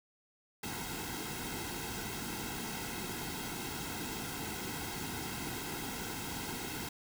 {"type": "noise with comb filter", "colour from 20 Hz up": "pink", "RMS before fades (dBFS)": -40, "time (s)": [0.63, 6.89], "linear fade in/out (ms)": 5, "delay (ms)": 1.7, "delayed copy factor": -0.75, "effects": []}